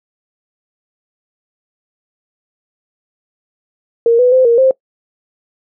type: tone with pitch steps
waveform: sine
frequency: 464.9 / 496.7 / 516 / 468 / 526 Hz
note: A#4 / B4 / C5 / A#4 / C5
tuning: -5 / +10 / -24 / +7 / +9 cents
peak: -6 dBFS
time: 4.06-4.71 s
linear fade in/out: 2 ms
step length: 130 ms
effects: noise-tail reverb RT60 0.1 s tail -22 dB re dry